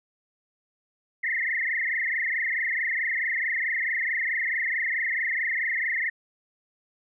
sine tone with frequency modulation, 1965 Hz, B6, 9 cents flat, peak -24 dBFS, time 1.23-6.1 s, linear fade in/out 10 ms, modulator 24.6 Hz, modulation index 6.8, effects none

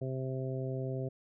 harmonic tone, 131.2 Hz, C3, 5 cents sharp, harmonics 1 / 2 / 3 / 4 / 5, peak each -35 / -43 / -40 / -43 / -45 dBFS, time 0.01-1.09 s, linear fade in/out 10 ms, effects none

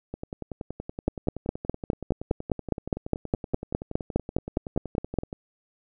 two click trains, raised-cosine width 2 ms, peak -9 / -20 dBFS, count 21 / 56, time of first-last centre 1.08-5.187 / 0.14-5.329 s, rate 4.87 / 10.6 Hz, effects none

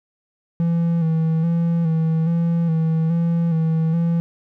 triangle tone with vibrato, 164.81 Hz, E3, in tune, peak -14 dBFS, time 0.6-4.2 s, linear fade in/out 0 ms, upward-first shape square, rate 1.2 Hz, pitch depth 37 cents each way, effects none

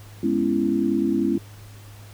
sine chord, C# minor seventh, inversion second, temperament equal with one note detuned, 207.7 / 246.9 / 277.2 / 334 Hz, G#3 / B3 / C#4 / E4, 0 / 0 / 0 / +23 cents, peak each -25 / -26 / -24 / -23 dBFS, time 0.23-1.38 s, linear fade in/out 5 ms, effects added 103 Hz sine -41 dBFS peak until 2.13 s + pink hiss -49 dBFS RMS until 2.13 s

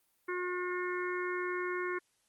harmonic tone, 359.8 Hz, F#4, 48 cents flat, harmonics 1 / 3 / 4 / 5 / 6, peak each -35 / -40 / -41 / -42 / -43 dBFS, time 0.28-1.99 s, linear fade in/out 10 ms, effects white hiss -74 dBFS RMS until 2.28 s + Opus 32 kbps

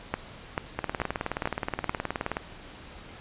two click trains, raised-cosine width 0.5 ms, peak -11 / -13 dBFS, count 5 / 31, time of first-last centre 0.14-1.894 / 0.79-2.369 s, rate 2.28 / 19 Hz, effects pink hiss -46 dBFS RMS until 3.2 s + resampled to 8000 Hz

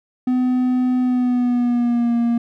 triangle tone with pitch glide, 252.2 to 235.3 Hz, B3 to A#3, +36 to +16 cents, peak -13 dBFS, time 0.27-2.38 s, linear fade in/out 5 ms, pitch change -120 cents, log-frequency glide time 1-2.15 s, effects none

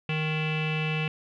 square tone with low-pass filter, 155.56 Hz, D#3, in tune, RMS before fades -28 dBFS, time 0.09-1.08 s, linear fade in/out 2 ms, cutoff 2700 Hz, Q 9.6, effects none

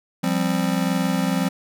square chord, F suspended second, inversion none, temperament just, 174.61 / 196.44 / 261.9 Hz, F3 / G3 / C4, 0 / +4 / +2 cents, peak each -24 / -25 / -25 dBFS, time 0.23-1.49 s, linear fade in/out 10 ms, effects none

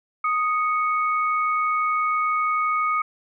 sine tone pair together, 1244.5 / 2217 Hz, D#6 / C#7, 0 / 0 cents, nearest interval minor seventh, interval 1000 cents, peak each -20 / -28 dBFS, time 0.24-3.02 s, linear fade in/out 5 ms, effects none

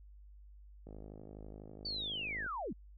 click train, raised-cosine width 2 ms, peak -37 dBFS, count 84, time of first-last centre 0.87-2.463 s, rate 52.1 Hz
sine linear sweep, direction down, 4606 to 155.56 Hz, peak -37 dBFS, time 1.85-2.73 s, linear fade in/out 5 ms
effects added 50 Hz sine -53 dBFS peak until 2.97 s

